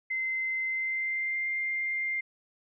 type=tone with pitch glide; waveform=sine; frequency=2068 to 2103 Hz; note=C7 to C7; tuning=-21 to +8 cents; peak=-28 dBFS; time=0.1-2.21 s; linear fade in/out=10 ms; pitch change=+29 cents; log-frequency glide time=0.68-1.49 s; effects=none